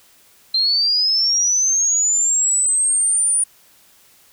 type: linear sweep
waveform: sine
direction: up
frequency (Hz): 4116 to 9530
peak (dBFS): -14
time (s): 0.54-3.44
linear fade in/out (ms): 5
effects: white hiss -52 dBFS RMS until 4.32 s

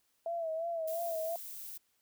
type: tone with vibrato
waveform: sine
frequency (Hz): 659.3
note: E5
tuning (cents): 0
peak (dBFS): -33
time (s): 0.26-1.36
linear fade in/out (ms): 2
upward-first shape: sine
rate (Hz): 2.9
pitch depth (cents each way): 63
type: noise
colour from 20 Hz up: violet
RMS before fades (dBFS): -45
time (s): 0.87-1.78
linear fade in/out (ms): 10
effects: white hiss -75 dBFS RMS until 2.01 s

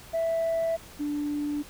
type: tone pair in turn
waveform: sine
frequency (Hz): 659.3 / 293.3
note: E5 / D4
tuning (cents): 0 / -2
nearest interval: octave + major second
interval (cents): 1402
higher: first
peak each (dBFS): -22 / -26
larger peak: first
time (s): 0.13-0.77 / 0.99-1.63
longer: neither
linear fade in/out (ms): 20
effects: tanh soft clip ceiling -22 dBFS + pink hiss -48 dBFS RMS until 1.69 s

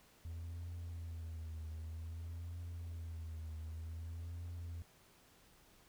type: tone with vibrato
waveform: triangle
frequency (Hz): 82.41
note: E2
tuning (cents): 0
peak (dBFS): -40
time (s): 0.25-4.82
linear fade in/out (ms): 0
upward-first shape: triangle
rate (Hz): 0.53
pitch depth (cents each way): 79
effects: tanh soft clip ceiling -37 dBFS + pink hiss -66 dBFS RMS until 5.88 s

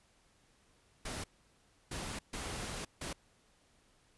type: noise bursts at uneven times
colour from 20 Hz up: pink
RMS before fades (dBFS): -41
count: 4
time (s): 1.05-1.24 / 1.91-2.19 / 2.33-2.85 / 3.01-3.13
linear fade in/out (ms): 5
effects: pink hiss -69 dBFS RMS until 4.17 s + resampled to 24000 Hz

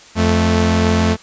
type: tone pair together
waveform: sawtooth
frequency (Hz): 87.03 / 219.3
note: F2 / A3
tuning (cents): -6 / -6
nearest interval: octave + major third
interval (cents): 1600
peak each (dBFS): -11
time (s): 0.15-1.17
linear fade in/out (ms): 50
effects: white hiss -42 dBFS RMS until 1.22 s + resampled to 16000 Hz

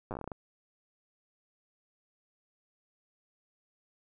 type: slowing click train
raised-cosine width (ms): 1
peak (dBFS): -24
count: 11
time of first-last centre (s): 0.11-0.318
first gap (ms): 8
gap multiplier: 1.2
effects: none

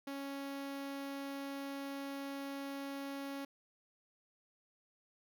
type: tone with notch filter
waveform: sawtooth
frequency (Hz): 277.2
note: C#4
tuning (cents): 0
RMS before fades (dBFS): -43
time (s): 0.07-3.45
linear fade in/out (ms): 5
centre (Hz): 7800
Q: 1.8
effects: none

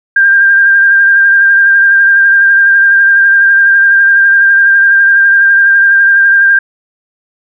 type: tone with vibrato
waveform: sine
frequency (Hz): 1594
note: G6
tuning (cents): +28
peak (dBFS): -3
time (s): 0.16-6.59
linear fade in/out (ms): 5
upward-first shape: triangle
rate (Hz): 12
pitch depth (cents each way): 26
effects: none

